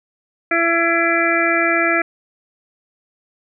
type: harmonic tone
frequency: 335.8 Hz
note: E4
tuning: 32 cents sharp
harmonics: 1 / 2 / 4 / 5 / 6 / 7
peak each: -21 / -21 / -21 / -21 / -21 / -21 dBFS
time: 0.51-2.02 s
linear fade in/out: 5 ms
effects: none